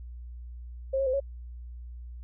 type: tone with pitch steps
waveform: sine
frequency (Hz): 535 / 544 / 514 / 553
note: C5 / C#5 / C5 / C#5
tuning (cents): +38 / -33 / -31 / -4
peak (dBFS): -24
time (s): 0.93-1.202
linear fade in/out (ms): 10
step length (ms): 68
effects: added 60 Hz sine -39 dBFS peak until 2.23 s